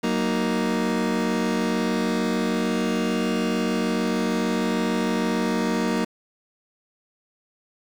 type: chord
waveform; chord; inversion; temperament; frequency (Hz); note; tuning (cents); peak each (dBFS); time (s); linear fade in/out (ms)
30% pulse; D# minor; first; just; 186.68 / 233.3 / 311.1; F#3 / A#3 / D#4; +16 / +2 / 0; -24 / -21 / -26; 0.03-6.05; 10
effects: low-pass 7000 Hz 12 dB/octave + 7-bit